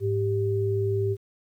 sine tone pair together, 105.12 / 392 Hz, G#2 / G4, +21 / 0 cents, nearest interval octave + major seventh, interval 2279 cents, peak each -25 dBFS, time 0-1.17 s, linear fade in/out 50 ms, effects 10-bit

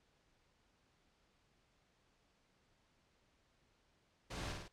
pink noise with echo, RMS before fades -45 dBFS, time 4.3-4.53 s, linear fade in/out 10 ms, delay 51 ms, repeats 3, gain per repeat -3 dB, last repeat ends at 4.683 s, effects pink hiss -75 dBFS RMS until 4.72 s + low-pass 6000 Hz 12 dB/octave

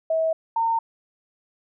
sine tone pair in turn, 645 / 912.2 Hz, E5 / A#5, -38 / -38 cents, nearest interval tritone, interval 600 cents, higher second, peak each -19 dBFS, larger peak neither, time 0.1-0.33 / 0.56-0.79 s, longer neither, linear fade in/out 5 ms, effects none

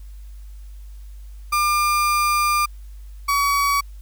35% pulse tone pair in turn, 1200 / 1132.6 Hz, D6 / C#6, +37 / +37 cents, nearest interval minor second, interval 100 cents, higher first, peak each -15 dBFS, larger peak neither, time 1.52-2.66 / 3.28-3.81 s, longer first, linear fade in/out 10 ms, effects added 50 Hz sine -35 dBFS peak until 4.01 s + white hiss -58 dBFS RMS until 4.01 s

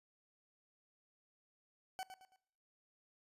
40% pulse tone with echo, 755 Hz, F#5, 35 cents sharp, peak -40 dBFS, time 1.99-2.03 s, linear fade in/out 0 ms, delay 110 ms, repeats 3, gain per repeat -9 dB, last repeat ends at 2.36 s, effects noise-tail reverb RT60 0.8 s tail -22 dB re dry + resampled to 32000 Hz

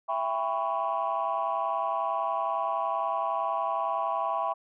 sine chord, C# half-diminished seventh, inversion first, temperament just, 665.2 / 798.3 / 997.9 / 1108.7 Hz, E5 / G5 / B5 / C#6, +16 / +31 / +18 / 0 cents, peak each -31 dBFS, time 0.08-4.54 s, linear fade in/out 20 ms, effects tanh soft clip ceiling -19 dBFS

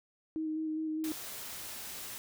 sine tone with vibrato, 313.9 Hz, D#4, 15 cents sharp, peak -32 dBFS, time 0.36-1.12 s, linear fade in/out 0 ms, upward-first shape square, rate 4.9 Hz, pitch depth 14 cents each way
white noise, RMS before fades -43 dBFS, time 1.04-2.18 s, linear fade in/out 0 ms
effects none

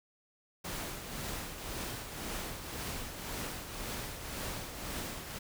pink noise with tremolo, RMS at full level -38 dBFS, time 0.64-5.39 s, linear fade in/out 10 ms, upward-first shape triangle, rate 1.9 Hz, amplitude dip 55%, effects none

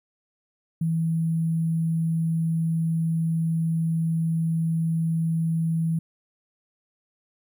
sine tone with sample-and-hold, 163.4 Hz, E3, 15 cents flat, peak -21 dBFS, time 0.81-5.99 s, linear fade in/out 5 ms, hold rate 11025 Hz, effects none

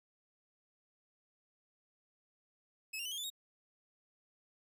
sawtooth tone with pitch steps, 2583 / 2784 / 3002 / 3236 / 3488 / 3760 Hz, E7 / F7 / F#7 / G#7 / A7 / A#7, -36 / -6 / +24 / -46 / -16 / +14 cents, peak -36 dBFS, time 2.93-3.302 s, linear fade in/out 10 ms, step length 62 ms, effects none

